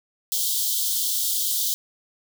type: high-pass noise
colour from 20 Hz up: white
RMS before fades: -24 dBFS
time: 0.32-1.74 s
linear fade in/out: 0 ms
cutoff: 3100 Hz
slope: 96 dB/octave
effects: none